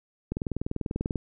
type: click train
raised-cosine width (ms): 3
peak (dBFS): -16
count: 18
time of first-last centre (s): 0.32-1.157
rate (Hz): 20.3
effects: none